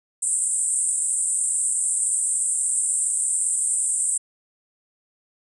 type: band-pass noise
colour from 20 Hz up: white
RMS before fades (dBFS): -23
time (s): 0.22-4.18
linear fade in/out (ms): 10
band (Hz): 7900 to 9100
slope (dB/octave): 96
effects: none